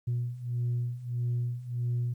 sine beating tone pair, 120 / 121.6 Hz, B2 / B2, -49 / -26 cents, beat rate 1.6 Hz, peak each -32 / -29 dBFS, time 0.07-2.14 s, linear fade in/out 10 ms, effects tanh soft clip ceiling -24 dBFS + 11-bit

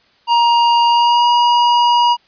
square tone with pitch glide, 942 to 957.9 Hz, A#5 to A#5, +18 to +47 cents, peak -10 dBFS, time 0.27-2.17 s, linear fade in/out 50 ms, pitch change +29 cents, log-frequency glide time 0.88-1.27 s, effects white hiss -54 dBFS RMS until 2.27 s + resampled to 11025 Hz

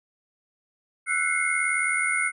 sine tone cluster, 1333 / 1481 / 2085 / 2164 / 9550 Hz, E6 / F#6 / C7 / C#7 / D9, +19 / +1 / -7 / -42 / +28 cents, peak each -33 / -28 / -29 / -25 / -32 dBFS, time 1.06-2.32 s, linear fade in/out 50 ms, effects none

